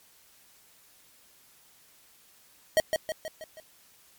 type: tone with echo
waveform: square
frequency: 633 Hz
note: D#5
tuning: 30 cents sharp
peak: -19 dBFS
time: 2.77-2.8 s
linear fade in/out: 0 ms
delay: 160 ms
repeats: 5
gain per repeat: -5 dB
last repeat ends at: 3.6 s
effects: white hiss -59 dBFS RMS until 4.18 s + MP3 96 kbps